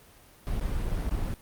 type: noise with dropouts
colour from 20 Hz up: brown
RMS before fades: -29 dBFS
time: 0.47-1.34 s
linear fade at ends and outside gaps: 0 ms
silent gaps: 0.597-0.611 / 0.893-0.898 / 1.093-1.11 s
effects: pink hiss -55 dBFS RMS until 1.41 s + Opus 32 kbps